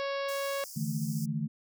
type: harmonic tone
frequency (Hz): 554.4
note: C#5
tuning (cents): 0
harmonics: 1 / 2 / 3 / 4 / 5 / 6 / 7 / 8 / 9 / 10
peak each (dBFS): -32 / -38 / -42 / -44 / -46 / -48 / -49 / -50 / -51 / -52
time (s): 0-0.64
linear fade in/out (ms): 0
type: high-pass noise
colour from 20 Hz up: pink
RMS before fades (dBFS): -45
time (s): 0.28-1.26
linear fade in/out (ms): 10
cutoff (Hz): 4900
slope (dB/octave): 96
type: chord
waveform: sine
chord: D suspended second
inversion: none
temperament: equal with one note detuned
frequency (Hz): 146.83 / 161.61 / 220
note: D3 / E3 / A3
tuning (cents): 0 / -34 / 0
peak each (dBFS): -34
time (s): 0.76-1.48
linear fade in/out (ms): 10
effects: none